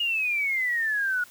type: exponential sweep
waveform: sine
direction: down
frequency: 2875 to 1439 Hz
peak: -23 dBFS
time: 0-1.24 s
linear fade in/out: 5 ms
effects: white hiss -51 dBFS RMS until 1.3 s